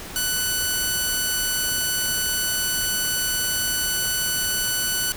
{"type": "tone", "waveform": "5% pulse", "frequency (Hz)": 1490, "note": "F#6", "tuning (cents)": 12, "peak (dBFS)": -10, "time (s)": [0.16, 5.12], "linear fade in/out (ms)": 0, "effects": ["pink hiss -36 dBFS RMS until 5.16 s"]}